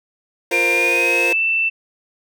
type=chord; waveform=sawtooth; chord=F suspended fourth; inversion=none; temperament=just; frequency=349.2 / 465.6 / 523.8 Hz; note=F4 / Bb4 / C5; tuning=0 / -2 / +2 cents; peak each=-20 dBFS; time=0.51-1.33 s; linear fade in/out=5 ms
type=tone with pitch glide; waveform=sine; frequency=2389 to 2666 Hz; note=D7 to E7; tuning=+29 to +19 cents; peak=-15 dBFS; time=0.52-1.7 s; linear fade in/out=20 ms; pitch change=+190 cents; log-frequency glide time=0.71-1.41 s
effects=none